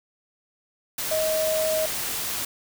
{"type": "tone in noise", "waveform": "sine", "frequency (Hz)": 630, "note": "D#5", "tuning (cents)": 21, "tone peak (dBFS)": -22, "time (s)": [1.11, 1.86], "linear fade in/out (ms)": 5, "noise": "white", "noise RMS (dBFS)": -29, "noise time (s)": [0.98, 2.45], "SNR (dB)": 4, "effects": []}